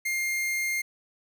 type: tone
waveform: 45% pulse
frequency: 2118 Hz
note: C7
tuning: 21 cents sharp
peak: -26 dBFS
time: 0.05-0.82 s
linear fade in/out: 10 ms
effects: none